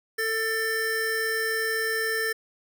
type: tone pair together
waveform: square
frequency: 445.5 / 1782 Hz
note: A4 / A6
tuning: +22 / +22 cents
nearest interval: 2 octaves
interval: 2400 cents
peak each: -30 / -27 dBFS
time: 0.18-2.33 s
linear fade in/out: 10 ms
effects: none